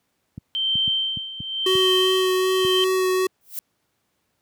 clicks, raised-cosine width 5 ms, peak -19 dBFS, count 7, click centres 0.379 / 0.755 / 0.878 / 1.172 / 1.404 / 1.753 / 2.649 s
sine tone with tremolo, 3123 Hz, G7, 7 cents flat, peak -18 dBFS, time 0.55-2.84 s, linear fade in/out 0 ms, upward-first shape sine, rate 0.94 Hz, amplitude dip 80%
square tone with vibrato, 373.3 Hz, F#4, 15 cents sharp, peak -19 dBFS, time 1.66-3.27 s, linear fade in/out 5 ms, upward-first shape sine, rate 2.6 Hz, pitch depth 10 cents each way
violet noise with exponential growth, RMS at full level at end -26 dBFS, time 3.41-3.59 s, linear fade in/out 1 ms, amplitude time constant 37 ms
effects pink hiss -71 dBFS RMS until 4.41 s + high-pass 100 Hz 12 dB/octave

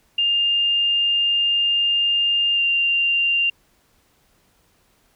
sine tone with pitch glide, 2808 to 2784 Hz, F7 to F7, +9 to -6 cents, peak -16 dBFS, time 0.18-3.5 s, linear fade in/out 5 ms, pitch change -15 cents, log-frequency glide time 2.55-2.6 s, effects pink hiss -61 dBFS RMS until 5.15 s

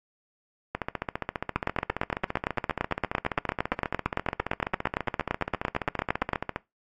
two click trains, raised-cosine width 0.5 ms, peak -13 / -9 dBFS, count 87 / 43, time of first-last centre 0.75-6.561 / 1.56-6.333 s, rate 14.8 / 8.8 Hz, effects noise-tail reverb RT60 0.2 s tail -20 dB re dry + AAC 48 kbps

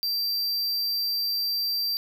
square tone, 4699 Hz, D8, in tune, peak -25 dBFS, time 0.03-1.97 s, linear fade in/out 0 ms, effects none

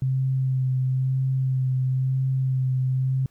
sine tone with vibrato, 130.81 Hz, C3, in tune, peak -20 dBFS, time 0.02-3.26 s, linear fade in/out 2 ms, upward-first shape sine, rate 1 Hz, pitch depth 18 cents each way, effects pink hiss -65 dBFS RMS until 3.3 s

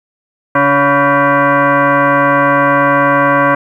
sine tone with frequency modulation, 284.2 Hz, C#4, 43 cents sharp, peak -7 dBFS, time 0.55-3.55 s, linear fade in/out 5 ms, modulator 424 Hz, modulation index 3.4, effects 8-bit

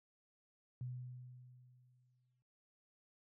sine tone with exponential decay, 125.1 Hz, B2, 23 cents sharp, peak -39 dBFS, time 0.81-2.42 s, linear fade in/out 0 ms, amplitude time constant 350 ms, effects high-pass 80 Hz 12 dB/octave

